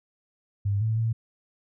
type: tone with pitch steps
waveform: sine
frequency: 100.7 / 110.8 / 113.3 Hz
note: G2 / A2 / A#2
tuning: +47 / +13 / -49 cents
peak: -22 dBFS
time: 0.65-1.13 s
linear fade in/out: 10 ms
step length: 160 ms
effects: none